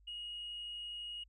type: tone with amplitude modulation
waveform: sine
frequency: 2881 Hz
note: F#7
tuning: 47 cents flat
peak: -39 dBFS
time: 0.07-1.24 s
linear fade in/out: 10 ms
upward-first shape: sine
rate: 112 Hz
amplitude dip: 25%
effects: tanh soft clip ceiling -38 dBFS + added 50 Hz sine -62 dBFS peak until 1.28 s